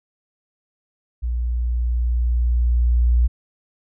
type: tone with level ramp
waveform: sine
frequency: 59.8 Hz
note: A#1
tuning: 45 cents sharp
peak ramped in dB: -20 to -12 dBFS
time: 1.22-3.28 s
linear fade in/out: 20 ms
effects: none